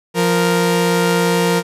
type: tone pair together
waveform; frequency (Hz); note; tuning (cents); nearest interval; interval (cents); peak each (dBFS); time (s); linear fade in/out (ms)
sawtooth; 174.63 / 466.2; F3 / A#4; 0 / 0; octave + perfect fourth; 1700; -12; 0.14-1.63; 50
effects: resampled to 32000 Hz